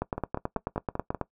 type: two click trains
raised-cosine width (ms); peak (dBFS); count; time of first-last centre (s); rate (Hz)
1; -14 / -17; 12 / 6; 0.02-1.213 / 0.18-1.147; 9.22 / 5.17
effects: noise-tail reverb RT60 0.1 s tail -19 dB re dry